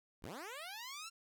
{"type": "linear sweep", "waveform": "10% pulse", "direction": "up", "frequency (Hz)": [34.65, 1377], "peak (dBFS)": -37, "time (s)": [0.22, 1.1], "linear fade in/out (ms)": 20, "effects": []}